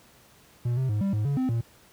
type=tone with pitch steps; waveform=triangle; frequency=120.5 / 131 / 105 / 196.7 / 106 / 141.4 / 258.1 / 115.8 Hz; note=B2 / C3 / G#2 / G3 / G#2 / C#3 / C4 / A#2; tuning=-42 / +2 / +19 / +6 / +36 / +35 / -23 / -11 cents; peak=-21 dBFS; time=0.65-1.61 s; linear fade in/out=5 ms; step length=120 ms; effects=pink hiss -56 dBFS RMS until 1.92 s + high-pass 60 Hz 12 dB/octave